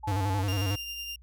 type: tone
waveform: sine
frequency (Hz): 863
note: A5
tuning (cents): -34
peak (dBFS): -33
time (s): 0.03-0.42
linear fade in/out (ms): 10
type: tone with vibrato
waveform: square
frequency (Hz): 97.9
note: G2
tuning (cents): -2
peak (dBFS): -27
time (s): 0.07-0.76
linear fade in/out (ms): 10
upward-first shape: square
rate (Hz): 11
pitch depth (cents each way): 72
type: tone with tremolo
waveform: 30% pulse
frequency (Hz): 2794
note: F7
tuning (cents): 0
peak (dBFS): -31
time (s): 0.48-1.16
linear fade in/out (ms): 5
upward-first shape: triangle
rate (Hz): 10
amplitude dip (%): 35
effects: added 60 Hz sine -50 dBFS peak until 1.22 s